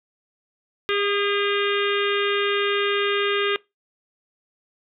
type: harmonic tone with a mistuned harmonic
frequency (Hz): 404.2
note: G#4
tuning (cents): -47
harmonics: 1 / 3 / 4 / 5 / 6 / 7 / 8 / 9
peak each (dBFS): -23 / -28 / -29 / -30 / -31 / -31 / -32 / -33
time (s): 0.89-3.56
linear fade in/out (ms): 0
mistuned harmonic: 3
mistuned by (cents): +26
effects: noise-tail reverb RT60 0.2 s tail -21 dB re dry